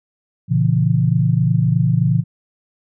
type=chord; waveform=sine; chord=A# diminished; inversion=none; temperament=just; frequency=116.54 / 139.85 / 167.82 Hz; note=A#2 / C#3 / E3; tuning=0 / +16 / +31 cents; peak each=-17 dBFS; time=0.48-2.24 s; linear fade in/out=50 ms; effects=none